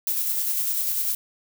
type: noise with tremolo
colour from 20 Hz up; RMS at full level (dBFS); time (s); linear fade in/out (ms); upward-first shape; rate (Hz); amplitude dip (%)
violet; -24; 0.07-1.15; 2; square; 10; 25
effects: none

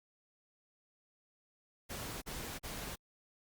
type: noise bursts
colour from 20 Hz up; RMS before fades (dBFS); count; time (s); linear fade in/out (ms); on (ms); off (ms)
pink; -43; 3; 1.89-2.96; 20; 330; 40
effects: Opus 48 kbps

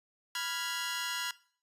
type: chord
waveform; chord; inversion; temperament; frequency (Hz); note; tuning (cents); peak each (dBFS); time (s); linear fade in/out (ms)
15% pulse; F diminished; second; equal; 987.8 / 1396.9 / 1661.2; Cb6 / F6 / Ab6; 0 / 0 / 0; -32 / -31 / -31; 0.35-1.31; 2
effects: noise-tail reverb RT60 0.5 s tail -20 dB re dry + resampled to 32000 Hz

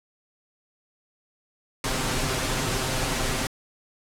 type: noise with comb filter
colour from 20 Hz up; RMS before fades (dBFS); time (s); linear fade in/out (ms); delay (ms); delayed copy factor
pink; -26; 1.84-3.47; 2; 7.7; +0.65
effects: low-pass 10000 Hz 12 dB/octave

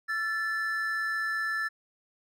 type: tone pair together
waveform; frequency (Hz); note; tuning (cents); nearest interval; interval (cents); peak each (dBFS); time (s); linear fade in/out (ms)
triangle; 1342 / 1747.3; E6 / A6; +31 / -13; perfect fourth; 456; -33 / -27; 0.08-1.69; 20
effects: none

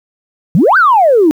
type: exponential two-way sweep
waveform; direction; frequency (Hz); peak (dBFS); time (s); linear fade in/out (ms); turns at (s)
sine; up then down; 145.4 to 1591 to 291.3; -4; 0.55-1.31; 0; 0.77
effects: tanh soft clip ceiling 0 dBFS + 7-bit

